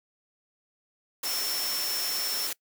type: tone in noise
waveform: sine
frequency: 5400 Hz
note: E8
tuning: 41 cents sharp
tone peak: -31 dBFS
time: 1.25-2.47 s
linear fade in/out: 5 ms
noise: white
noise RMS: -32 dBFS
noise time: 1.23-2.53 s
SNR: -2 dB
effects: noise-tail reverb RT60 0.1 s tail -23 dB re dry + high-pass 300 Hz 12 dB/octave